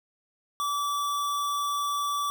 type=tone; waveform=square; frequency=1155 Hz; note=D6; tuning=29 cents flat; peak=-27 dBFS; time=0.6-2.3 s; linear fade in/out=0 ms; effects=none